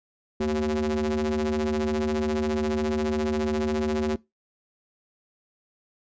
square ring-modulated tone, 77.3 Hz, D#2, 11 cents flat, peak -21 dBFS, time 0.4-4.16 s, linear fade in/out 5 ms, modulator 302 Hz, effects noise-tail reverb RT60 0.2 s tail -21 dB re dry + resampled to 16000 Hz

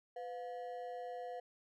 triangle ring-modulated tone, 606 Hz, D#5, 46 cents flat, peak -37 dBFS, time 0.16-1.4 s, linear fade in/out 5 ms, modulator 104 Hz, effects none

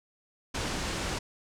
pink low-pass noise, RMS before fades -33 dBFS, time 0.54-1.19 s, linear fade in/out 10 ms, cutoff 8200 Hz, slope 24 dB/octave, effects none

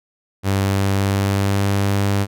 sawtooth tone with pitch glide, 97.7 to 99.98 Hz, G2 to G2, -5 to +35 cents, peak -12 dBFS, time 0.43-2.27 s, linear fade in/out 50 ms, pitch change +40 cents, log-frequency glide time 0.63-2.01 s, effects none

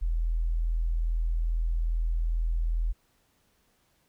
sine tone, 41.2 Hz, E1, in tune, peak -24 dBFS, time 0.01-2.93 s, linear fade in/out 20 ms, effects pink hiss -69 dBFS RMS until 4.08 s

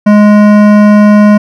sine tone with hard clipping, 208.5 Hz, G#3, 7 cents sharp, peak -3 dBFS, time 0.06-1.38 s, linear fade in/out 10 ms, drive 15 dB, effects none

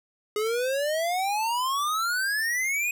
square exponential sweep, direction up, 415.3 to 2516 Hz, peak -25 dBFS, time 0.36-2.91 s, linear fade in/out 2 ms, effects none

